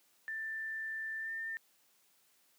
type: tone with pitch glide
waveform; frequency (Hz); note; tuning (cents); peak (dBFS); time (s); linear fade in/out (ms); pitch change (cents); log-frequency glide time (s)
sine; 1775 to 1802.9; A6 to A6; +15 to +42; -37; 0.28-1.57; 0; +27; 1.19-1.33
effects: white hiss -70 dBFS RMS until 2.58 s + high-pass 150 Hz 12 dB/octave